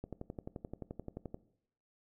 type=click train; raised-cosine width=2 ms; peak=-28 dBFS; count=16; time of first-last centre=0.04-1.344 s; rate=11.5 Hz; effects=noise-tail reverb RT60 0.7 s tail -18 dB re dry